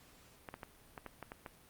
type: clicks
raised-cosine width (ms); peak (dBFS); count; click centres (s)
0.5; -29; 8; 0.488 / 0.541 / 0.632 / 0.978 / 1.063 / 1.227 / 1.319 / 1.462
effects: pink hiss -62 dBFS RMS until 1.69 s + Opus 48 kbps